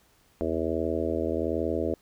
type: harmonic tone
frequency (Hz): 81.2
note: E2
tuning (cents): -26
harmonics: 1 / 3 / 4 / 5 / 6 / 7 / 8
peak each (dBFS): -35 / -34 / -31 / -32 / -33 / -34 / -35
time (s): 0.41-1.94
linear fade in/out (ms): 0
effects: pink hiss -63 dBFS RMS until 2.01 s